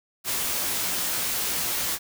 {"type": "noise with comb filter", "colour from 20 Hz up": "white", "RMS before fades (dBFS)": -27, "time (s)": [0.24, 1.99], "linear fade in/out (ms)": 50, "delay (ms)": 17, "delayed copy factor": 0.55, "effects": []}